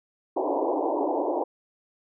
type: band-pass noise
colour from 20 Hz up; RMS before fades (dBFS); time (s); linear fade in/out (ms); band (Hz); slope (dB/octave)
pink; -26; 0.36-1.44; 10; 280 to 980; 96
effects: none